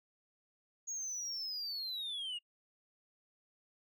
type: linear sweep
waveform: sine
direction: down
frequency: 6670 to 2812 Hz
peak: -35 dBFS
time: 0.87-2.39 s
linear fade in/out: 20 ms
effects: noise-tail reverb RT60 0.1 s tail -25 dB re dry + tanh soft clip ceiling -37 dBFS